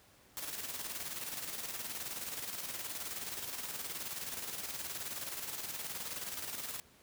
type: noise with tremolo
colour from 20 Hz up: white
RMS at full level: -40 dBFS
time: 0.37-6.8 s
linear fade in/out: 0 ms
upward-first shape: square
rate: 19 Hz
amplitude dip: 45%
effects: pink hiss -63 dBFS RMS until 7.02 s + high-pass 60 Hz 12 dB/octave